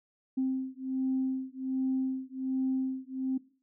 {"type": "beating tone pair", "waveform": "sine", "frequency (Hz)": [261.6, 262.9], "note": ["C4", "C4"], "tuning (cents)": [0, 8], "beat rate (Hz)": 1.3, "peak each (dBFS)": -31, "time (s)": [0.37, 3.38], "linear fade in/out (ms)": 10, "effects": ["noise-tail reverb RT60 0.4 s tail -19 dB re dry", "tanh soft clip ceiling -21 dBFS"]}